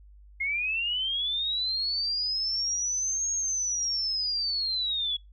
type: linear two-way sweep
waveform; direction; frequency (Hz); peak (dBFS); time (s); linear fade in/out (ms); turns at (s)
sine; up then down; 2123 to 6580 to 3353; -26; 0.4-5.17; 10; 3.31
effects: noise-tail reverb RT60 0.2 s tail -24 dB re dry + added 50 Hz sine -49 dBFS peak until 5.32 s

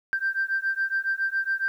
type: beating tone pair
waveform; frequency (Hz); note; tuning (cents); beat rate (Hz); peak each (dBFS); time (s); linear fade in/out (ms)
sine; 1568 / 1575.2; G6 / G6; 0 / +8; 7.2; -26; 0.13-1.68; 0
effects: tanh soft clip ceiling -17 dBFS + 10-bit

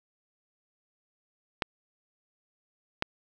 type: clicks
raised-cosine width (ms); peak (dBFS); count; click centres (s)
0.3; -10; 2; 1.622 / 3.024
effects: none

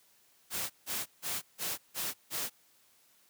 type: noise bursts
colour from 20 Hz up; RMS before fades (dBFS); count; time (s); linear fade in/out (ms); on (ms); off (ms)
white; -35; 6; 0.5-2.5; 50; 200; 160
effects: white hiss -66 dBFS RMS until 3.29 s + high-pass 80 Hz 12 dB/octave

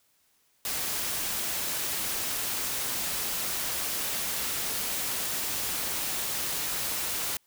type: noise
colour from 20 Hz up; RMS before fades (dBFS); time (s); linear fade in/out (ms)
white; -31; 0.65-7.37; 2
effects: white hiss -68 dBFS RMS until 7.46 s

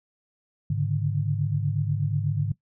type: tone cluster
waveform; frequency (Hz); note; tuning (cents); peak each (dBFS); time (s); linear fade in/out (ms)
sine; 104 / 141.6 / 149.8; G#2 / C#3 / D3; +3 / +37 / +35; -27; 0.7-2.52; 5
effects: noise-tail reverb RT60 0.1 s tail -18 dB re dry

